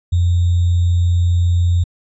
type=tone with sample-and-hold; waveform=sine; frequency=87.31 Hz; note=F2; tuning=in tune; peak=-11 dBFS; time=0.12-1.84 s; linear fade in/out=10 ms; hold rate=3675 Hz; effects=resampled to 22050 Hz